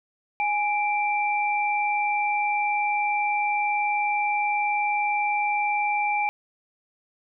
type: tone pair together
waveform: sine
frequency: 830.5 / 2349 Hz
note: G#5 / D7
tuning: 0 / 0 cents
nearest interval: octave + tritone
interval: 1800 cents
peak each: -23 / -26 dBFS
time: 0.4-6.29 s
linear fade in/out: 0 ms
effects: none